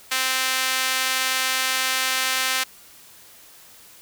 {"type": "tone with high-pass filter", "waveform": "sawtooth", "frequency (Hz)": 260.4, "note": "C4", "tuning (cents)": -8, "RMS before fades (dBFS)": -23, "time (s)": [0.11, 2.64], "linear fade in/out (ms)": 10, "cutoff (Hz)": 1800, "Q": 0.8, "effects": ["white hiss -48 dBFS RMS until 4.01 s"]}